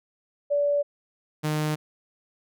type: tone pair in turn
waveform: sine / sawtooth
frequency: 577 / 152.83 Hz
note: D5 / D#3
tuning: -31 / -31 cents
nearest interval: octave + major seventh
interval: 2300 cents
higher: first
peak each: -20 dBFS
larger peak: neither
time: 0.5-0.83 / 1.43-1.76 s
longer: neither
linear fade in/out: 20 ms
effects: none